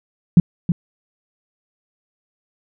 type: tone with echo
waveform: sine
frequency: 172.6 Hz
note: F3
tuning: 20 cents flat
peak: -4 dBFS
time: 0.37-0.4 s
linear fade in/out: 2 ms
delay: 320 ms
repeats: 1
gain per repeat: -9 dB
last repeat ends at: 0.72 s
effects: none